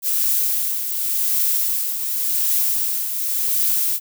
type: noise with tremolo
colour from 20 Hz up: violet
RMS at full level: -18 dBFS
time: 0.02-4 s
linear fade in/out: 50 ms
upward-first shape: triangle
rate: 0.89 Hz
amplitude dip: 55%
effects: none